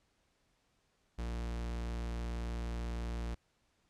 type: tone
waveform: 45% pulse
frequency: 58.27 Hz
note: A#1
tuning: in tune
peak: -36 dBFS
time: 1.18-3.35 s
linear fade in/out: 10 ms
effects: pink hiss -75 dBFS RMS until 3.89 s + low-pass 8000 Hz 12 dB/octave